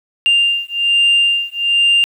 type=beating tone pair; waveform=sine; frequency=2794 / 2795.2 Hz; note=F7 / F7; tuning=0 / +1 cents; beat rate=1.2 Hz; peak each=-13 dBFS; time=0.26-2.04 s; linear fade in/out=0 ms; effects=tanh soft clip ceiling -6 dBFS + 8-bit